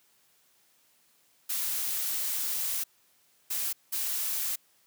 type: noise bursts at uneven times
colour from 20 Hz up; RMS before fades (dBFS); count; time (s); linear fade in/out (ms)
blue; -31; 3; 1.49-2.84 / 3.5-3.73 / 3.92-4.56; 10
effects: white hiss -66 dBFS RMS until 4.86 s + high-pass 100 Hz 12 dB/octave